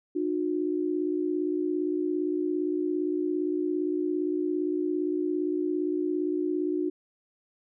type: tone pair together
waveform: sine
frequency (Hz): 303.7 / 361.2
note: D#4 / F#4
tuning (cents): -42 / -42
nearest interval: minor third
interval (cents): 300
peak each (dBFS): -28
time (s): 0.15-6.9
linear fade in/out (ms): 10
effects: none